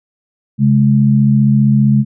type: tone pair together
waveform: sine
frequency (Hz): 135.2 / 210.4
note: C#3 / G#3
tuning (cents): -43 / +23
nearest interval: minor sixth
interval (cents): 766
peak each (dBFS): -10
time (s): 0.58-2.05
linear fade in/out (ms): 50
effects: none